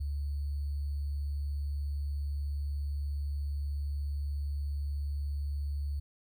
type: tone with sample-and-hold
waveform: sine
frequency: 71.6 Hz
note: D2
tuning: 43 cents flat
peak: -31 dBFS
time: 0-6 s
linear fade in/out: 10 ms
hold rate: 4410 Hz
effects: none